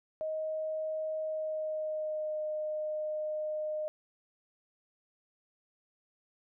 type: tone with pitch glide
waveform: sine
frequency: 627 to 613.7 Hz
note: D#5 to D#5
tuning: +13 to -24 cents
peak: -32 dBFS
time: 0.21-3.88 s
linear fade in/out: 0 ms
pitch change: -37 cents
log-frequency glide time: 1.21-2.44 s
effects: none